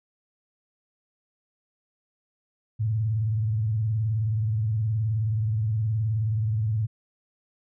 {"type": "tone with vibrato", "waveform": "sine", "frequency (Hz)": 109.3, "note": "A2", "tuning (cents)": -11, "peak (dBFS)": -22, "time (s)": [2.79, 6.87], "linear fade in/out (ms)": 20, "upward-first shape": "sine", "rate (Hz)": 19, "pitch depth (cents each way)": 110, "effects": []}